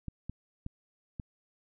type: clicks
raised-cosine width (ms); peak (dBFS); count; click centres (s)
5; -25; 4; 0.083 / 0.296 / 0.664 / 1.198
effects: none